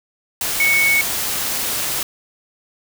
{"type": "tone in noise", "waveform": "sine", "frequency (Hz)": 2217, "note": "C#7", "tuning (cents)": 0, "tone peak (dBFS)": -13, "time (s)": [0.6, 1.01], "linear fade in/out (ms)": 2, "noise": "white", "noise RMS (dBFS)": -22, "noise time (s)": [0.41, 2.03], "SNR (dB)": 6, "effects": []}